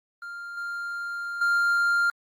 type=tone with level steps; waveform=triangle; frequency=1396.9 Hz; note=F6; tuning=in tune; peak=-33 / -28 / -18 dBFS; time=0.22-2.1 s; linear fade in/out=2 ms; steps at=0.57 / 1.41 s; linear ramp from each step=5 ms; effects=Opus 24 kbps